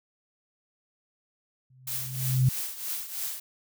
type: tone with exponential growth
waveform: sine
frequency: 129.1 Hz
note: C3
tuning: 23 cents flat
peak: -16 dBFS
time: 1.7-2.49 s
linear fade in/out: 5 ms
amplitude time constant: 170 ms
type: noise with tremolo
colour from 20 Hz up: blue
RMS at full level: -31 dBFS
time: 1.87-3.4 s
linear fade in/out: 5 ms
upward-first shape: triangle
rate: 3.1 Hz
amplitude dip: 75%
effects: none